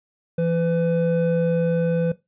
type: tone pair together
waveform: triangle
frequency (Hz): 167.86 / 503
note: E3 / B4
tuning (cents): +32 / +32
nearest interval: octave + perfect fifth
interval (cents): 1900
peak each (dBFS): -19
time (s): 0.38-2.12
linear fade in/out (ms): 5
effects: noise-tail reverb RT60 0.2 s tail -17 dB re dry + resampled to 8000 Hz